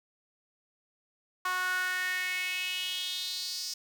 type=tone with high-pass filter sweep; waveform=sawtooth; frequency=366.7 Hz; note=F#4; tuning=15 cents flat; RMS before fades=-33 dBFS; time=1.45-3.74 s; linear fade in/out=5 ms; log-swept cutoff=1200 to 5300 Hz; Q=4.9; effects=none